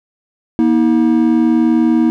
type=tone pair together; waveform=triangle; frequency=238.9 / 318.9 Hz; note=A#3 / D#4; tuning=+43 / +43 cents; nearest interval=perfect fourth; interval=500 cents; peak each=-10 dBFS; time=0.59-2.1 s; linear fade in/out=0 ms; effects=none